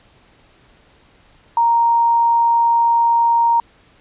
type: tone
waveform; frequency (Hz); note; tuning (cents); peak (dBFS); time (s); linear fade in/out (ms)
sine; 932.3; A#5; 0; -11; 1.57-3.6; 2
effects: pink hiss -52 dBFS RMS until 4 s + resampled to 8000 Hz